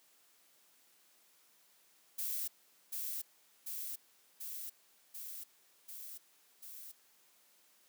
violet noise with echo, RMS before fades -38 dBFS, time 2.18-2.48 s, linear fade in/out 10 ms, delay 740 ms, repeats 6, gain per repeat -2 dB, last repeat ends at 6.92 s, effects white hiss -68 dBFS RMS until 7.88 s + high-pass 200 Hz 12 dB/octave

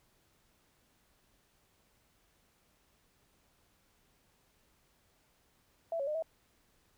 sine tone with pitch steps, 665 / 555 / 606 / 647 Hz, E5 / C#5 / D#5 / E5, +15 / +2 / -46 / -32 cents, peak -32 dBFS, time 5.92-6.224 s, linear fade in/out 2 ms, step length 76 ms, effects pink hiss -71 dBFS RMS until 6.97 s

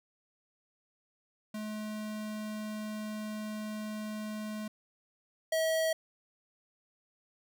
square tone pair in turn, 213.8 / 643.1 Hz, A3 / E5, -49 / -43 cents, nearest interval octave + perfect fifth, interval 1906 cents, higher second, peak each -37 / -28 dBFS, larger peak second, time 1.54-4.68 / 5.52-5.93 s, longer first, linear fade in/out 5 ms, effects none

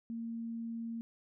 sine tone, 229.8 Hz, A#3, 25 cents flat, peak -37 dBFS, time 0.1-1.01 s, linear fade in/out 0 ms, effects none

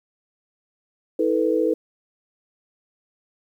sine chord, E suspended fourth, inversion none, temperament equal with one note detuned, 321.7 / 440 / 493.9 Hz, E4 / A4 / B4, -42 / 0 / 0 cents, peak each -22 dBFS, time 1.19-1.74 s, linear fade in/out 5 ms, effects 9-bit

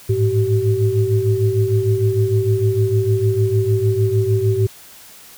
sine tone cluster, 104.2 / 110.8 / 383.4 Hz, G#2 / A2 / G4, +6 / +13 / -38 cents, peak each -18 dBFS, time 0.09-4.67 s, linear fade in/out 10 ms, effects white hiss -42 dBFS RMS until 5.37 s

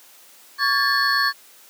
triangle tone cluster, 1125 / 1627 / 1754 / 4392 Hz, C#6 / G#6 / A6 / C#8, +25 / -36 / -6 / -17 cents, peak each -21 dBFS, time 0.58-1.33 s, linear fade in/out 50 ms, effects white hiss -49 dBFS RMS until 1.69 s + high-pass 300 Hz 12 dB/octave

